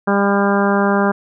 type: harmonic tone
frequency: 200 Hz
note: G3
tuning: 35 cents sharp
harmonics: 1 / 2 / 3 / 4 / 5 / 6 / 7 / 8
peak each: -16 / -19 / -21 / -22 / -23 / -24 / -24 / -25 dBFS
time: 0.07-1.12 s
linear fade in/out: 10 ms
effects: none